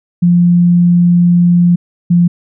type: tone pair in turn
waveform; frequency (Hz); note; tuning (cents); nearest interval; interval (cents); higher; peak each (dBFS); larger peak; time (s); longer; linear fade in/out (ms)
sine; 174.6 / 173.78; F3 / F3; 0 / -8; unison; 8; first; -5; neither; 0.22-1.76 / 2.1-2.28; first; 10
effects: none